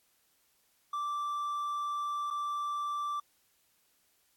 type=tone with dropouts; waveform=triangle; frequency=1171 Hz; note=D6; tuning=5 cents flat; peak=-30 dBFS; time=0.93-3.2 s; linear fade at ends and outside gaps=5 ms; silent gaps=2.304-2.308 s; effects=white hiss -71 dBFS RMS until 4.36 s + AAC 64 kbps

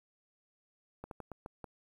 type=slowing click train; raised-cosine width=1 ms; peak=-29 dBFS; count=6; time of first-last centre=1.04-1.643 s; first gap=72 ms; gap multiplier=1.26; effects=10-bit

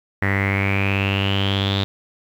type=tone with low-pass filter sweep; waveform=sawtooth; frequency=98.3 Hz; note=G2; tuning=5 cents sharp; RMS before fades=-20 dBFS; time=0.22-1.84 s; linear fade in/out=0 ms; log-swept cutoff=1900 to 3700 Hz; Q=9.8; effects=8-bit

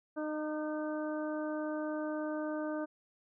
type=harmonic tone with a mistuned harmonic; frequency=306.1 Hz; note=D#4; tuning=28 cents flat; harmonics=1 / 2 / 3 / 4 / 5; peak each=-36 / -38 / -47 / -47 / -47 dBFS; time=0.16-2.86 s; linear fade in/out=20 ms; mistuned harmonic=4; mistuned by=-16 cents; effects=none

